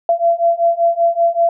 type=beating tone pair; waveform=sine; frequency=676 / 681.2 Hz; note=E5 / F5; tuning=+43 / -43 cents; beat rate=5.2 Hz; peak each=-15 / -14 dBFS; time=0.09-1.49 s; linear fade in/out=2 ms; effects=none